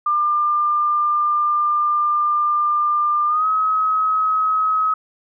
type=tone with pitch glide; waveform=sine; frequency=1197 to 1275.5 Hz; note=D6 to D#6; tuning=+33 to +43 cents; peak=-15 dBFS; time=0.06-4.94 s; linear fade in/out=5 ms; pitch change=+110 cents; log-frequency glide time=3.28-3.46 s; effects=none